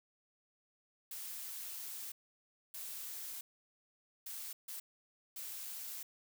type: noise bursts at uneven times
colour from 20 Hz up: blue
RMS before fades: -45 dBFS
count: 5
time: 1.11-2.12 / 2.74-3.41 / 4.26-4.53 / 4.68-4.8 / 5.36-6.03 s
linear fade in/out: 5 ms
effects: none